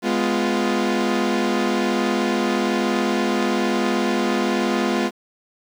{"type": "chord", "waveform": "sawtooth", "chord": "F diminished", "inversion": "first", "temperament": "equal with one note detuned", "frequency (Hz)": [207.7, 248.8, 349.2], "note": ["Ab3", "Cb4", "F4"], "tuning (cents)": [0, 13, 0], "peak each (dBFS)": -19, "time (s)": [0.02, 5.11], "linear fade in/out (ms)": 50, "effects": ["low-pass 6000 Hz 12 dB/octave", "8-bit"]}